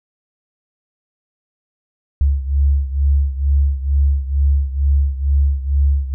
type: beating tone pair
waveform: sine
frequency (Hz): 69.3 / 71.5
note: C#2 / D2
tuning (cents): 0 / -46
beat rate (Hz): 2.2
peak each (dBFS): -14 / -18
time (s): 2.21-6.14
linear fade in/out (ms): 0
effects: none